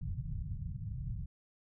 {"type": "low-pass noise", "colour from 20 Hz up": "white", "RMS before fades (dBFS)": -39, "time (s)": [0.01, 1.26], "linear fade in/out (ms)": 10, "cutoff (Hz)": 160, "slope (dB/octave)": 48, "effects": []}